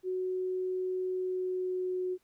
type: tone with pitch glide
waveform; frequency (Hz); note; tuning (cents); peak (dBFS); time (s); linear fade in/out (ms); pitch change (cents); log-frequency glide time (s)
sine; 370 to 366.6; F#4 to F#4; 0 to -16; -30; 0.03-2.18; 50; -16; 1.1-2.07
effects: pink hiss -73 dBFS RMS until 2.23 s